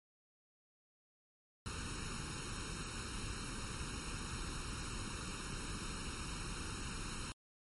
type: noise with comb filter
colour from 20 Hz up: pink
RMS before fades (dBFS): -43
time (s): 1.66-7.32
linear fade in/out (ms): 0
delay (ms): 0.74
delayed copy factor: +0.85
effects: MP3 48 kbps